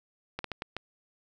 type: slowing click train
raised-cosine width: 0.3 ms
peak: -18 dBFS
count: 5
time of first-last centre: 0.39-0.767 s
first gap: 53 ms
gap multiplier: 1.4
effects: none